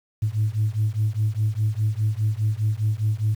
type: beating tone pair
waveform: sine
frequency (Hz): 105.1 / 110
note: G#2 / A2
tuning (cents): +21 / 0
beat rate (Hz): 4.9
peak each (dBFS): -22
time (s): 0.22-3.35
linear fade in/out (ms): 10
effects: tanh soft clip ceiling -14 dBFS + 8-bit